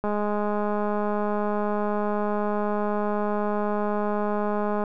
click train, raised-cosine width 1 ms, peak -14 dBFS, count 999, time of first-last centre 0.04-4.838 s, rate 208 Hz, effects none

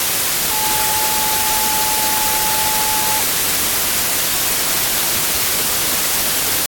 sine tone in noise, 863 Hz, A5, 34 cents flat, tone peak -23 dBFS, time 0.51-3.2 s, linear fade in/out 2 ms, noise white, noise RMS -17 dBFS, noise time 0-6.66 s, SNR -9 dB, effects AAC 64 kbps

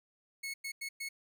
sawtooth tone bursts at uneven times, 2192 Hz, C#7, 20 cents flat, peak -34 dBFS, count 4, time 0.43-0.54 / 0.64-0.72 / 0.81-0.89 / 1-1.09 s, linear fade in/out 10 ms, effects none

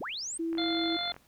sine linear sweep, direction up, 58.27 to 8870 Hz, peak -34 dBFS, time 0-0.38 s, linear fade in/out 10 ms
sine tone, 330 Hz, E4, 2 cents sharp, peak -29 dBFS, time 0.39-0.97 s, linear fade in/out 10 ms
click train, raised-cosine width 0.5 ms, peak -31 dBFS, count 30, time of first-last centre 0.53-1.165 s, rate 45.7 Hz
harmonic tone, 698.5 Hz, F5, in tune, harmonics 1 / 2 / 3 / 5 / 6, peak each -37 / -41 / -41 / -33 / -37 dBFS, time 0.58-1.12 s, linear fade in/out 2 ms
effects pink hiss -64 dBFS RMS until 1.27 s

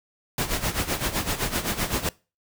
pink noise with tremolo, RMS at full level -24 dBFS, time 0.38-2.09 s, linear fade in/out 2 ms, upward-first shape sine, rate 7.8 Hz, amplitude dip 75%, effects noise-tail reverb RT60 0.3 s tail -22 dB re dry

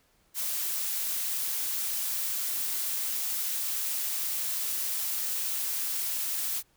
blue noise, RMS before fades -31 dBFS, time 0.34-6.63 s, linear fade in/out 50 ms, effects pink hiss -67 dBFS RMS until 6.76 s

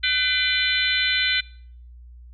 harmonic tone with a mistuned harmonic, 505 Hz, B4, 39 cents sharp, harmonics 3 / 4 / 5 / 6 / 7 / 8, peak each -26 / -26 / -26 / -26 / -26 / -26 dBFS, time 0.03-1.41 s, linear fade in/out 10 ms, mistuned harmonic 5, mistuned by -100 cents, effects noise-tail reverb RT60 0.6 s tail -24 dB re dry + added 60 Hz sine -41 dBFS peak until 2.33 s

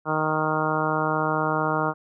harmonic tone, 155.56 Hz, D#3, in tune, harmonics 1 / 2 / 3 / 4 / 5 / 6 / 7 / 8 / 9, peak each -30 / -30 / -30 / -30 / -30 / -30 / -30 / -30 / -30 dBFS, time 0.05-1.94 s, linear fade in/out 50 ms, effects none

